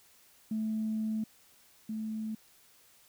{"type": "tone pair in turn", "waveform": "sine", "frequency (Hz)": [218.4, 218.4], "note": ["A3", "A3"], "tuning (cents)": [-13, -13], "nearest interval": "unison", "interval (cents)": 0, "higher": "neither", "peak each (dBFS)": [-29, -33], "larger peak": "first", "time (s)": [[0.51, 1.24], [1.89, 2.35]], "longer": "first", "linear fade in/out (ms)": 5, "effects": ["tanh soft clip ceiling -25 dBFS", "white hiss -62 dBFS RMS until 3.08 s"]}